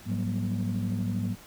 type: tone cluster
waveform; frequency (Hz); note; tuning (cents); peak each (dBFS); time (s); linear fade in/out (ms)
sine; 106.2 / 180.8 / 193.3 / 238.1; G#2 / F#3 / G3 / A#3; +39 / -40 / -24 / +37; -29 / -32 / -32 / -32; 0.05-1.36; 50
effects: tanh soft clip ceiling -21 dBFS + pink hiss -50 dBFS RMS until 1.46 s